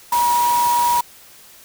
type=tone in noise; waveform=sine; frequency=960 Hz; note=B5; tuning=49 cents flat; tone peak=-14 dBFS; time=0.12-1.01 s; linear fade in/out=5 ms; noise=white; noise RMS=-26 dBFS; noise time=0.12-1.01 s; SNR=+9 dB; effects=white hiss -45 dBFS RMS until 1.64 s